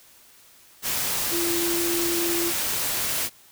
sine tone in noise, 341.5 Hz, F4, 39 cents flat, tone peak -25 dBFS, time 1.3-2.53 s, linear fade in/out 50 ms, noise white, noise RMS -26 dBFS, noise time 0.82-3.3 s, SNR -2 dB, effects white hiss -53 dBFS RMS until 3.51 s

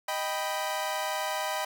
sawtooth chord, Eb augmented, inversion none, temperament equal, 622.3 / 784 / 987.8 Hz, Eb5 / G5 / B5, 0 / 0 / 0 cents, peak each -30 dBFS, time 0.08-1.65 s, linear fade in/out 5 ms, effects none

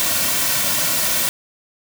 white noise with comb filter, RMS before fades -19 dBFS, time 0-1.29 s, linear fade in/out 0 ms, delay 2.4 ms, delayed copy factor -0.55, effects none

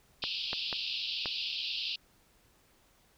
pink band-pass noise, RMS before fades -36 dBFS, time 0.22-1.96 s, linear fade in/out 5 ms, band 2600 to 5000 Hz, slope 96 dB/octave
clicks, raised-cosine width 0.5 ms, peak -21 dBFS, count 4, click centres 0.239 / 0.531 / 0.728 / 1.258 s
effects pink hiss -66 dBFS RMS until 3.17 s

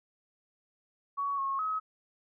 sine tone with pitch steps, 1123 / 1090 / 1276 Hz, C#6 / C#6 / D#6, +22 / -29 / +43 cents, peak -29 dBFS, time 1.17-1.8 s, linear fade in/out 20 ms, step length 210 ms, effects none

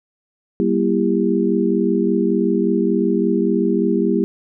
sine tone cluster, 194.6 / 238.1 / 333.1 / 398.3 Hz, G3 / A#3 / E4 / G4, -12 / +37 / +18 / +28 cents, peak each -20 dBFS, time 0.6-4.24 s, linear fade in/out 0 ms, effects none

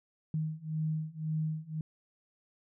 sine beating tone pair, 155.56 / 157.46 Hz, D#3 / D#3, 0 / +21 cents, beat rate 1.9 Hz, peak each -35 / -34 dBFS, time 0.34-1.81 s, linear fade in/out 2 ms, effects none

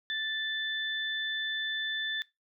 sine tone pair together, 1760 / 3520 Hz, A6 / A7, 0 / 0 cents, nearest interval octave, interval 1200 cents, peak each -33 / -33 dBFS, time 0.1-2.22 s, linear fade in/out 0 ms, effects noise-tail reverb RT60 0.2 s tail -21 dB re dry

